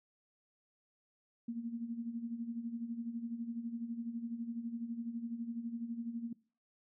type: tone with tremolo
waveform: sine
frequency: 233.1 Hz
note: A#3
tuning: in tune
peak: -35 dBFS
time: 1.48-6.33 s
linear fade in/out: 5 ms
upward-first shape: sine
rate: 12 Hz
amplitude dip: 65%
effects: noise-tail reverb RT60 0.4 s tail -22 dB re dry